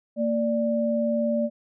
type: tone pair together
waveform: sine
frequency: 229.5 / 587.3 Hz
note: A#3 / D5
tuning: -27 / 0 cents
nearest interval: octave + major third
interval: 1627 cents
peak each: -24 dBFS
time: 0.16-1.5 s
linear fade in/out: 50 ms
effects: none